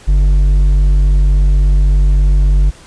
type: tone with hard clipping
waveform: sine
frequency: 48.23 Hz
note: G1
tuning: 27 cents flat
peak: -8 dBFS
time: 0.07-2.71 s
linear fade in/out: 20 ms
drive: 5 dB
effects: pink hiss -40 dBFS RMS until 2.86 s + resampled to 22050 Hz